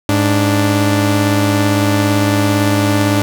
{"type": "tone pair together", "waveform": "sawtooth", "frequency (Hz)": [103.83, 293.7], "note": ["G#2", "D4"], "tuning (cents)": [0, 0], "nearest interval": "octave + tritone", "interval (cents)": 1800, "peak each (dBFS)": -10, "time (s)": [0.09, 3.22], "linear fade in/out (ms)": 0, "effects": []}